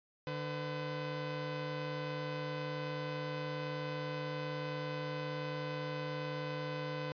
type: tone pair together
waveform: sawtooth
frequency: 149.05 / 506 Hz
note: D3 / B4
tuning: +26 / +42 cents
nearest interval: octave + major sixth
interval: 2116 cents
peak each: -36 / -36 dBFS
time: 0.27-7.12 s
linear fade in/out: 0 ms
effects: resampled to 11025 Hz